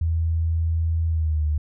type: tone with pitch glide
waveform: sine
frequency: 81.9 to 75.54 Hz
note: E2 to D2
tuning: -11 to +49 cents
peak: -19 dBFS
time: 0.01-1.58 s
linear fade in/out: 5 ms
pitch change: -140 cents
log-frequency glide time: 1.08-1.46 s
effects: none